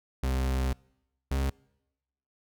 40% pulse tone pair in turn, 65.2 / 67.66 Hz, C2 / C#2, -5 / -41 cents, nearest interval minor second, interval 64 cents, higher second, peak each -25 dBFS, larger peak neither, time 0.23-0.73 / 1.31-1.5 s, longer first, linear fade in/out 5 ms, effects noise-tail reverb RT60 0.9 s tail -26 dB re dry

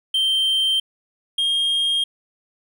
triangle tone pair in turn, 3136 / 3230 Hz, G7 / G#7, 0 / -49 cents, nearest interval minor second, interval 51 cents, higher second, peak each -15 / -16 dBFS, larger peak first, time 0.14-0.8 / 1.38-2.04 s, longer neither, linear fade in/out 5 ms, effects none

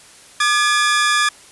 sawtooth tone pair together, 1200 / 1697 Hz, D6 / G#6, +37 / +37 cents, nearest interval tritone, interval 600 cents, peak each -13 dBFS, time 0.4-1.29 s, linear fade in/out 5 ms, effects white hiss -44 dBFS RMS until 1.51 s + resampled to 24000 Hz

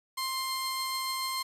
sawtooth tone pair together, 1051 / 4211 Hz, C6 / C8, +7 / +10 cents, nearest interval 2 octaves, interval 2403 cents, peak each -29 / -32 dBFS, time 0.17-1.43 s, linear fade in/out 10 ms, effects resampled to 32000 Hz + 9-bit

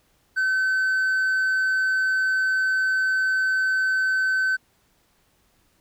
sine tone with hard clipping, 1529 Hz, G6, 44 cents flat, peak -20 dBFS, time 0.36-4.57 s, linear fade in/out 20 ms, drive 2 dB, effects pink hiss -64 dBFS RMS until 5.8 s

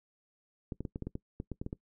clicks, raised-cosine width 3 ms, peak -24 dBFS, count 12, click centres 0.722 / 0.806 / 0.852 / 0.959 / 1.023 / 1.07 / 1.154 / 1.401 / 1.517 / 1.615 / 1.664 / 1.729 s, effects noise-tail reverb RT60 0.1 s tail -21 dB re dry

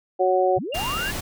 harmonic tone, 185 Hz, F#3, in tune, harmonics 2 / 3 / 4, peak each -21 / -21 / -21 dBFS, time 0.19-0.59 s, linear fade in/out 20 ms
sine linear sweep, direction up, 61.74 to 1760 Hz, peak -27 dBFS, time 0.56-1.12 s, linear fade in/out 20 ms
sine tone, 2794 Hz, F7, in tune, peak -29 dBFS, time 0.72-1.11 s, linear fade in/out 10 ms
pink noise, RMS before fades -30 dBFS, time 0.74-1.21 s, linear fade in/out 10 ms
effects none

